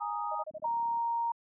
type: chord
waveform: sine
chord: Ab suspended second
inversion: none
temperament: equal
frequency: 830.6 / 932.3 / 1244.5 Hz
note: Ab5 / Bb5 / Eb6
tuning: 0 / 0 / 0 cents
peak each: -36 dBFS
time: 0-0.44 s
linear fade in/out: 20 ms
type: tone bursts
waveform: sine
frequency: 622.3 Hz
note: D#5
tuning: in tune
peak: -36 dBFS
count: 5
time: 0.31-0.662 s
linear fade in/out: 10 ms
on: 44 ms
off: 33 ms
type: click train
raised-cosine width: 5 ms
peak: -33 dBFS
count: 17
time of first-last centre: 0.51-0.972 s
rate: 34.6 Hz
type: tone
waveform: sine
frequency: 932.3 Hz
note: A#5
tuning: in tune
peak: -28 dBFS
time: 0.64-1.32 s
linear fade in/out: 5 ms
effects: high-pass 400 Hz 12 dB/octave